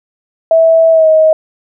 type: tone with pitch glide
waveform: sine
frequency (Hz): 653 to 631.1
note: E5 to D#5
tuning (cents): -17 to +24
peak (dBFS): -4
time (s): 0.51-1.33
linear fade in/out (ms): 2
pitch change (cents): -59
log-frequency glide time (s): 0.91-1.08
effects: none